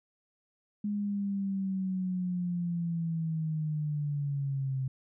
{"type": "linear sweep", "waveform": "sine", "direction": "down", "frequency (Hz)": [207.7, 130.81], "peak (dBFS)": -29, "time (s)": [0.84, 4.88], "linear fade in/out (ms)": 5, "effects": []}